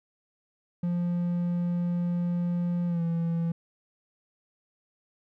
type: tone with pitch glide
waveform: triangle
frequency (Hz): 174.61 to 167.4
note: F3 to E3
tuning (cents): 0 to +27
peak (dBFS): -23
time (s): 0.83-3.52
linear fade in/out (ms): 5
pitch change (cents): -73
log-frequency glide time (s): 2.87-3.02
effects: none